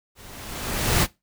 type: noise with level ramp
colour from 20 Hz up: pink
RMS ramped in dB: -46 to -17 dBFS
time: 0.15-1.07 s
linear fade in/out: 50 ms
effects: noise-tail reverb RT60 0.2 s tail -19 dB re dry